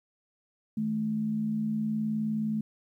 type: tone pair together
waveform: sine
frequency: 157.01 / 216.4 Hz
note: D#3 / A3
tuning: +16 / -29 cents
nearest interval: tritone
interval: 555 cents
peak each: -37 / -27 dBFS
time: 0.77-2.61 s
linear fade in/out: 5 ms
effects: 11-bit